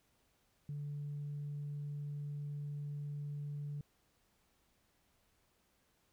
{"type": "tone", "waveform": "sine", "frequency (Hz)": 145.4, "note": "D3", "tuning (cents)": -17, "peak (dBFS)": -38, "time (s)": [0.69, 3.81], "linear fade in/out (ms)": 2, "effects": ["tanh soft clip ceiling -36 dBFS", "pink hiss -75 dBFS RMS until 6.12 s"]}